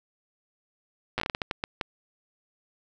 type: slowing click train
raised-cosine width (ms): 0.3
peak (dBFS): -12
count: 12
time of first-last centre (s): 1.18-1.812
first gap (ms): 8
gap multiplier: 1.36
effects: none